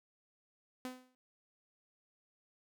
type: tone with exponential decay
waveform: sawtooth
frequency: 254.3 Hz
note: C4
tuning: 49 cents flat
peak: -34 dBFS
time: 0.85-1.15 s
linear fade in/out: 0 ms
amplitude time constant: 65 ms
effects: none